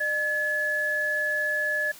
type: tone pair together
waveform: sine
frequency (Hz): 604 / 1708.4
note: D5 / G#6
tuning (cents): +48 / +48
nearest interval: octave + tritone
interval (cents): 1800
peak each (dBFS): -32 / -24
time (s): 0-1.92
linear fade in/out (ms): 10
effects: white hiss -47 dBFS RMS until 1.99 s